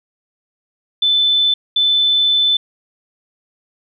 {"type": "tone bursts at uneven times", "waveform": "sine", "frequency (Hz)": 3517, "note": "A7", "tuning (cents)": -1, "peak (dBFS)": -11, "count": 2, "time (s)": [[1.02, 1.54], [1.76, 2.57]], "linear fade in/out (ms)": 5, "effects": []}